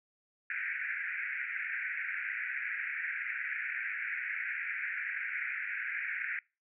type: band-pass noise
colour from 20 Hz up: pink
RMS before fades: -37 dBFS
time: 0.5-6.39 s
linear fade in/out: 2 ms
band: 1500 to 2400 Hz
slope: 96 dB/octave
effects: noise-tail reverb RT60 0.3 s tail -25 dB re dry